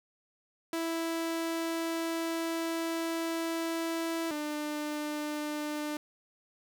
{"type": "tone pair in turn", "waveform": "sawtooth", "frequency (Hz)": [329.9, 299.2], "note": ["E4", "D4"], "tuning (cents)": [1, 32], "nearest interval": "major second", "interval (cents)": 169, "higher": "first", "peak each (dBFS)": [-27, -29], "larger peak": "first", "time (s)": [[0.73, 4.31], [4.31, 5.97]], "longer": "first", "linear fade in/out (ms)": 2, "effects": []}